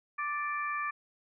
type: harmonic tone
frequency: 587.3 Hz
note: D5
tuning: in tune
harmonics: 2 / 3 / 4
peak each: -33 / -37 / -39 dBFS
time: 0.18-0.91 s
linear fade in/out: 10 ms
effects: none